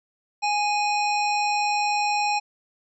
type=harmonic tone with a mistuned harmonic; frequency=830.6 Hz; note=G#5; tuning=in tune; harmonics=1 / 3 / 5 / 7 / 9; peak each=-22 / -27 / -35 / -33 / -37 dBFS; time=0.42-2.4 s; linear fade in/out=20 ms; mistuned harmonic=7; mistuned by=-87 cents; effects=none